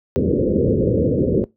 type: low-pass noise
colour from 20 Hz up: white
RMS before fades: -17 dBFS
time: 0.16-1.44 s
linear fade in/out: 0 ms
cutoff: 540 Hz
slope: 96 dB/octave
effects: noise-tail reverb RT60 0.2 s tail -21 dB re dry + high-pass 60 Hz 12 dB/octave